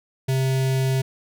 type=tone with notch filter; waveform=square; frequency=132.3 Hz; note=C3; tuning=20 cents sharp; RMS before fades=-21 dBFS; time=0.28-1.02 s; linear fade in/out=10 ms; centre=1200 Hz; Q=1.6; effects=none